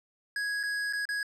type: tone with dropouts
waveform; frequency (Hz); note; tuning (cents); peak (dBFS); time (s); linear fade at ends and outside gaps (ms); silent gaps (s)
square; 1661.2; G#6; 0; -30; 0.36-1.23; 2; 0.631-0.635 / 0.927-0.933 / 1.054-1.089
effects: low-pass 8000 Hz 12 dB/octave